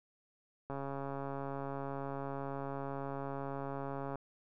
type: click train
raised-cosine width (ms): 1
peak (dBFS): -27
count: 478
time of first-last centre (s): 0.7-4.157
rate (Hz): 138
effects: none